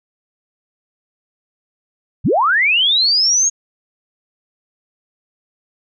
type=linear sweep; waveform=sine; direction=up; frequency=61.1 to 6645 Hz; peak=-11 dBFS; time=2.24-3.5 s; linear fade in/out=20 ms; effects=none